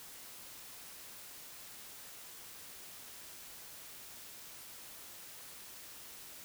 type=silence; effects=white hiss -51 dBFS RMS until 6.44 s